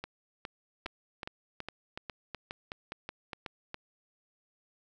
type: two click trains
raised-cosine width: 0.3 ms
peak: -22 / -22 dBFS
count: 10 / 8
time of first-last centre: 0.04-3.744 / 0.86-3.462 s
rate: 2.43 / 2.69 Hz
effects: none